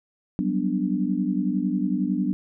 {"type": "chord", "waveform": "sine", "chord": "G major seventh", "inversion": "third", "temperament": "equal", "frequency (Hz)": [185, 196, 246.9, 293.7], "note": ["F#3", "G3", "B3", "D4"], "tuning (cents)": [0, 0, 0, 0], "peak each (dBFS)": -27, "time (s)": [0.39, 2.33], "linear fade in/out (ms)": 0, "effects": []}